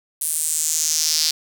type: tone with high-pass filter sweep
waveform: sawtooth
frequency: 156.4 Hz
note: D#3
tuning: 9 cents sharp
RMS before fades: -21 dBFS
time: 0.21-1.31 s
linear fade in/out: 5 ms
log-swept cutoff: 9900 to 4700 Hz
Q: 3.5
effects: none

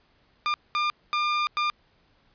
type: tone bursts at uneven times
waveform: sawtooth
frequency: 1202 Hz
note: D6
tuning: 40 cents sharp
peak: -19 dBFS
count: 4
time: 0.46-0.54 / 0.75-0.9 / 1.13-1.47 / 1.57-1.7 s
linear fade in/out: 0 ms
effects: pink hiss -64 dBFS RMS until 2.34 s + resampled to 11025 Hz

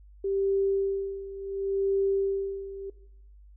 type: tone with tremolo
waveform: sine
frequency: 392 Hz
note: G4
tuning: in tune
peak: -22 dBFS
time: 0.24-2.9 s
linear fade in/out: 5 ms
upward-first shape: sine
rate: 0.7 Hz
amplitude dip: 80%
effects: noise-tail reverb RT60 0.8 s tail -18 dB re dry + added 50 Hz sine -49 dBFS peak until 3.56 s

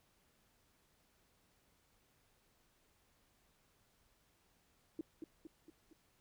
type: tone with echo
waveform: sine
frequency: 320 Hz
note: D#4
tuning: 49 cents sharp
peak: -38 dBFS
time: 4.99-5.01 s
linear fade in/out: 2 ms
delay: 230 ms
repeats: 4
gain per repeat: -5 dB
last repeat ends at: 5.93 s
effects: pink hiss -74 dBFS RMS until 6.2 s

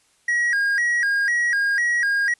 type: tone with vibrato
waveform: triangle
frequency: 1761 Hz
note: A6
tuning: 1 cent sharp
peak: -16 dBFS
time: 0.28-2.34 s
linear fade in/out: 5 ms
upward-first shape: square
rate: 2 Hz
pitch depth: 140 cents each way
effects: white hiss -61 dBFS RMS until 2.39 s + resampled to 24000 Hz

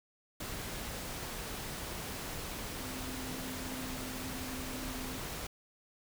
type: tone in noise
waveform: sine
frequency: 257.3 Hz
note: C4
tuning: 29 cents flat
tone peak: -43 dBFS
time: 2.8-5.18 s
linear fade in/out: 5 ms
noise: pink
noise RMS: -41 dBFS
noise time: 0.4-5.47 s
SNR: -5 dB
effects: none

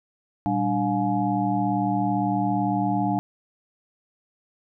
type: tone cluster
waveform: sine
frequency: 119.7 / 197.5 / 295.3 / 710 / 844 Hz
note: A#2 / G3 / D4 / F5 / G#5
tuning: +46 / +13 / +10 / +28 / +28 cents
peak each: -30 / -26 / -26 / -27 / -28 dBFS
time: 0.46-3.19 s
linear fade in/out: 0 ms
effects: none

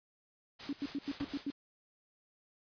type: noise with tremolo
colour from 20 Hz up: white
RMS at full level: -44 dBFS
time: 0.59-1.52 s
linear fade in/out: 10 ms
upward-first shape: sine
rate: 4.3 Hz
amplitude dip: 75%
type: tone bursts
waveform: sine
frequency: 281.9 Hz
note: C#4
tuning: 29 cents sharp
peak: -33 dBFS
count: 7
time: 0.69-1.503 s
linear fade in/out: 2 ms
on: 39 ms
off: 90 ms
type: noise with exponential decay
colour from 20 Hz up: pink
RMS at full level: -41 dBFS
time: 1.2-1.45 s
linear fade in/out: 1 ms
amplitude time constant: 53 ms
effects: resampled to 11025 Hz

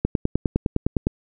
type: click train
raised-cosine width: 3 ms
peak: -6 dBFS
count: 11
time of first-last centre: 0.05-1.069 s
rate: 9.81 Hz
effects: none

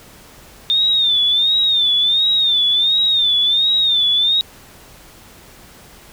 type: tone with vibrato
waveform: sine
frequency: 3617 Hz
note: A7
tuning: 47 cents sharp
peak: -12 dBFS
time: 0.7-4.41 s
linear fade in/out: 0 ms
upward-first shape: sine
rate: 1.4 Hz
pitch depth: 99 cents each way
effects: pink hiss -43 dBFS RMS until 6.12 s

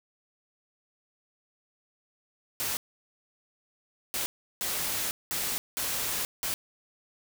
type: noise bursts at uneven times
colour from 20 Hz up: white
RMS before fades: -31 dBFS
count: 6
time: 2.6-2.77 / 4.14-4.26 / 4.61-5.11 / 5.31-5.58 / 5.77-6.25 / 6.43-6.54 s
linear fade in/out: 0 ms
effects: none

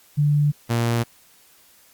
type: tone pair in turn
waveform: sine / sawtooth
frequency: 146.83 / 117.45 Hz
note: D3 / A#2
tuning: 0 / +13 cents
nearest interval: major third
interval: 387 cents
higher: first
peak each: -15 dBFS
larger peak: neither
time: 0.17-0.52 / 0.69-1.04 s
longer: neither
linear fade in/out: 20 ms
effects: white hiss -54 dBFS RMS until 1.93 s + Opus 48 kbps

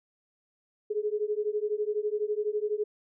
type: beating tone pair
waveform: sine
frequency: 415.3 / 427.3 Hz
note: G#4 / G#4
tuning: 0 / +49 cents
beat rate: 12 Hz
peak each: -30 dBFS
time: 0.9-2.84 s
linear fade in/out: 10 ms
effects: none

